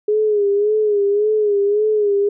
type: tone with vibrato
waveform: sine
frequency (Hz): 415.7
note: G#4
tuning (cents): +2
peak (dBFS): -13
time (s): 0.08-2.29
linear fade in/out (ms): 5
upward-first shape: sine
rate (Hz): 1.8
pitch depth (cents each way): 65
effects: none